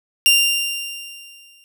sawtooth tone with exponential decay, 2786 Hz, F7, 5 cents flat, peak -6 dBFS, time 0.26-1.64 s, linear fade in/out 0 ms, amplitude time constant 300 ms, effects none

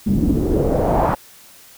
pink noise with low-pass filter sweep, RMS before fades -17 dBFS, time 0.06-1.15 s, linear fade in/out 10 ms, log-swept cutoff 200 to 1000 Hz, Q 3.2, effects white hiss -45 dBFS RMS until 1.77 s

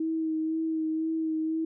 sine tone with vibrato, 319.1 Hz, D#4, 44 cents sharp, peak -26 dBFS, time 0-1.65 s, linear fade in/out 5 ms, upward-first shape sine, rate 2 Hz, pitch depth 20 cents each way, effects none

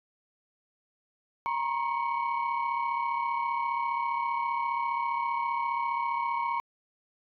sine tone cluster, 939 / 974 / 1078 / 2237 Hz, A#5 / B5 / C#6 / C#7, +12 / -24 / -49 / +15 cents, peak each -29 / -36 / -31 / -38 dBFS, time 1.46-6.6 s, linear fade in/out 0 ms, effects tanh soft clip ceiling -20 dBFS

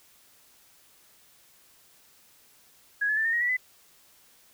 sine tone with pitch steps, 1661.2 / 1714.8 / 1770.2 / 1827.3 / 1886.3 / 1947.2 / 2010 Hz, G#6 / A6 / A6 / A#6 / A#6 / B6 / B6, 0 / -45 / +10 / -35 / +20 / -25 / +30 cents, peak -23 dBFS, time 3.01-3.57 s, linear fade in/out 10 ms, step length 80 ms, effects white hiss -59 dBFS RMS until 4.53 s

